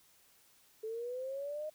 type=linear sweep; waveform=sine; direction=up; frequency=432.3 to 622.3 Hz; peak=-37 dBFS; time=0.83-1.7 s; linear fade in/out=10 ms; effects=white hiss -66 dBFS RMS until 1.74 s